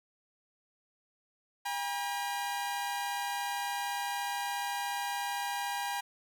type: tone pair together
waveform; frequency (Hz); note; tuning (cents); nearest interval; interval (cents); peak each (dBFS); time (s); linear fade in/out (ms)
sawtooth; 806.2 / 960; G5 / B5; +48 / -49; minor third; 303; -31 / -33; 1.65-6.01; 10
effects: none